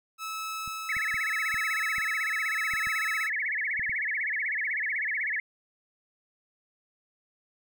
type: tone with tremolo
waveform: sawtooth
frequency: 1301 Hz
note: E6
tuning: 23 cents flat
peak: -29 dBFS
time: 0.18-3.3 s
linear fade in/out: 50 ms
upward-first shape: sine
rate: 0.82 Hz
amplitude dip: 30%
type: clicks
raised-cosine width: 5 ms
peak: -34 dBFS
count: 9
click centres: 0.677 / 0.968 / 1.143 / 1.543 / 1.983 / 2.737 / 2.871 / 3.795 / 3.895 s
type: tone with vibrato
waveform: sine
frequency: 1955 Hz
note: B6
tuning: 18 cents flat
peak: -27 dBFS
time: 0.89-5.4 s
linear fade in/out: 2 ms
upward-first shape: sine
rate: 16 Hz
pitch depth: 250 cents each way
effects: none